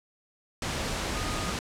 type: tone in noise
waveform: sine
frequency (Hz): 1236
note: D#6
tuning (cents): -12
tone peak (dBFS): -38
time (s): 1.15-1.52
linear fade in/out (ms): 2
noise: pink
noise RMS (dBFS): -31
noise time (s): 0.62-1.59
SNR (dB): -10
effects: low-pass 8000 Hz 12 dB/octave